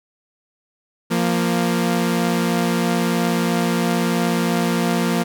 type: tone pair together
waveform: sawtooth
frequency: 174.07 / 233.1 Hz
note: F3 / A#3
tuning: -5 / 0 cents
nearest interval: perfect fourth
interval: 505 cents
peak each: -16 dBFS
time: 1.1-5.24 s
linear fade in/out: 20 ms
effects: none